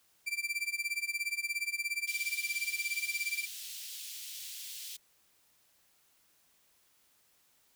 40% pulse tone with tremolo, 2349 Hz, D7, in tune, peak -29 dBFS, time 0.26-3.46 s, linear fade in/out 20 ms, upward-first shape sine, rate 17 Hz, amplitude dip 90%
pink high-pass noise, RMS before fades -44 dBFS, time 2.07-4.97 s, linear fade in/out 10 ms, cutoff 3000 Hz, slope 24 dB/octave
effects white hiss -69 dBFS RMS until 7.75 s

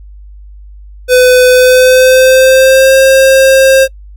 square tone with pitch glide, 503 to 532.9 Hz, B4 to C5, +32 to +32 cents, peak -3 dBFS, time 1.08-3.88 s, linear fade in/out 50 ms, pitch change +100 cents, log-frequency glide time 1.5-2.94 s, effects noise-tail reverb RT60 0.1 s tail -26 dB re dry + added 50 Hz sine -29 dBFS peak until 4.16 s

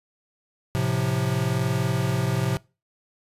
square chord, F major, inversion first, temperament equal, 110 / 130.81 / 174.61 Hz, A2 / C3 / F3, 0 / 0 / 0 cents, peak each -28 / -25 / -29 dBFS, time 0.75-2.57 s, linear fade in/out 0 ms, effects noise-tail reverb RT60 0.3 s tail -23 dB re dry + resampled to 32000 Hz

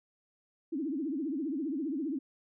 sine tone with vibrato, 293.7 Hz, D4, in tune, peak -31 dBFS, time 0.72-2.19 s, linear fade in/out 10 ms, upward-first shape triangle, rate 15 Hz, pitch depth 280 cents each way, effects none

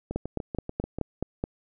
two click trains, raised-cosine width 2 ms, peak -19 / -14 dBFS, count 7 / 7, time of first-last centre 0.11-0.986 / 0.16-1.439 s, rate 6.85 / 4.69 Hz, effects none

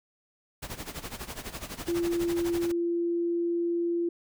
pink noise with tremolo, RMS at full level -36 dBFS, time 0.62-2.72 s, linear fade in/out 10 ms, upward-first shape sine, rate 12 Hz, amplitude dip 80%
sine tone, 342.4 Hz, F4, 34 cents flat, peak -25 dBFS, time 1.88-4.09 s, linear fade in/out 5 ms
effects none

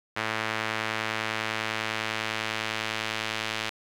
sawtooth tone with band-pass filter sweep, 110 Hz, A2, in tune, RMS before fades -31 dBFS, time 0.16-3.7 s, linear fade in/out 10 ms, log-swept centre 1900 to 2900 Hz, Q 1.1, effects 9-bit

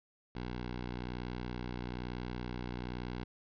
10% pulse tone, 61.1 Hz, B1, 18 cents flat, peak -30 dBFS, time 0.35-3.24 s, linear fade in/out 5 ms, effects resampled to 11025 Hz

